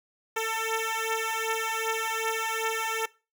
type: beating tone pair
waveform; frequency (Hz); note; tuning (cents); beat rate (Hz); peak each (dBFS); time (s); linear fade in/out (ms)
10% pulse; 445.4 / 448; A4 / A4; +21 / +31; 2.6; -22; 0.36-3.06; 10
effects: noise-tail reverb RT60 0.3 s tail -21 dB re dry

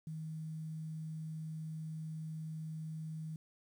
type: tone with quantisation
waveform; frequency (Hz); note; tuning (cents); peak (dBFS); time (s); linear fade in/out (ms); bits
sine; 157.9; D#3; +26; -40; 0.07-3.36; 2; 11
effects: none

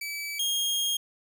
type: tone pair in turn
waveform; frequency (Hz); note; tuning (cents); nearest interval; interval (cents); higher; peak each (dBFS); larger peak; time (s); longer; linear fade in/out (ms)
sawtooth; 2300 / 3246; D7 / G#7; -37 / -40; tritone; 597; second; -29 / -22; second; 0.01-0.39 / 0.39-0.97; second; 5
effects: none

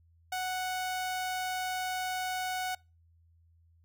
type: tone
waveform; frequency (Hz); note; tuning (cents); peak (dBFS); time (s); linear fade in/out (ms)
sawtooth; 740; F#5; 0; -28; 0.32-2.75; 5
effects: noise-tail reverb RT60 0.3 s tail -26 dB re dry + added 83 Hz sine -61 dBFS peak until 3.84 s

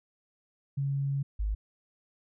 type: tone pair in turn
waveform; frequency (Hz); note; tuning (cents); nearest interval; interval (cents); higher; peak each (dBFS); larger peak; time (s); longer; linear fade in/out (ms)
sine; 138.9 / 52.03; C#3 / G#1; +4 / +4; octave + perfect fourth; 1700; first; -27; neither; 0.77-1.23 / 1.39-1.55; first; 10
effects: none

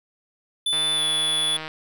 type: tone with pitch glide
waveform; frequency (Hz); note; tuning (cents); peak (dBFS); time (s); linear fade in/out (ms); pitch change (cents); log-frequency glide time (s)
square; 3499 to 3433; A7 to A7; -10 to -43; -21; 0.66-1.57; 5; -33; 0.94-1.04
type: click train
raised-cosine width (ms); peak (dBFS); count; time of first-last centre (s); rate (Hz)
0.3; -17; 150; 0.73-1.679; 157
effects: none

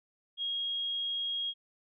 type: tone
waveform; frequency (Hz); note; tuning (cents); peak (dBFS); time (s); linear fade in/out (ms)
sine; 3274; G#7; -25; -31; 0.37-1.54; 50
effects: none

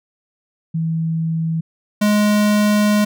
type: tone pair in turn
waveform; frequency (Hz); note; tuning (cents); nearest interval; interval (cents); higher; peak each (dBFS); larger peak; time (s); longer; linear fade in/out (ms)
sine / square; 162.6 / 208.9; E3 / G#3; -23 / +10; major third; 433; second; -17 / -13; second; 0.74-1.61 / 2.01-3.05; second; 10
effects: none

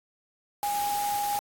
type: tone in noise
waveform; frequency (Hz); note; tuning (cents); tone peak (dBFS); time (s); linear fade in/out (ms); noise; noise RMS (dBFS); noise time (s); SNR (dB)
sine; 819; G#5; -24; -26; 0.63-1.39; 0; white; -36; 0.63-1.39; +7
effects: AAC 64 kbps

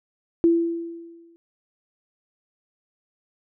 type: tone with exponential decay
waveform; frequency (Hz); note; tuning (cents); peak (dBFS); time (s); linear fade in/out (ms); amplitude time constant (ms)
sine; 336; E4; +33; -12; 0.44-1.36; 0; 200
effects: none

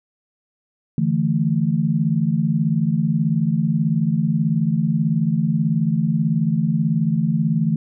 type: chord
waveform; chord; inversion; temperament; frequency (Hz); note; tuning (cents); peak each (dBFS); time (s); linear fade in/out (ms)
sine; D suspended second; none; just; 146.83 / 165.19 / 220.2; D3 / E3 / A3; 0 / +4 / +2; -22 / -19 / -21; 0.98-7.76; 2
effects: none

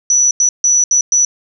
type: tone bursts at uneven times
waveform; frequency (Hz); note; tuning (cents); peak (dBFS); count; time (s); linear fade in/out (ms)
sine; 5920; F#8; 0; -8; 5; 0.1-0.31 / 0.4-0.49 / 0.64-0.84 / 0.91-1.01 / 1.12-1.25; 2
effects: none

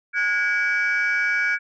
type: tone cluster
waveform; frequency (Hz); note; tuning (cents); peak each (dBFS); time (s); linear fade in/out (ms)
sine; 1450 / 1646 / 2283; F#6 / G#6 / D7; -35 / -16 / -50; -22; 0.13-1.59; 50
effects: tanh soft clip ceiling -14 dBFS

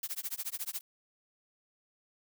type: noise with tremolo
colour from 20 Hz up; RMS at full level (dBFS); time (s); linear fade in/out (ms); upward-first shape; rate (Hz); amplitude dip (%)
blue; -35; 0.03-0.81; 2; sine; 14; 100
effects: none

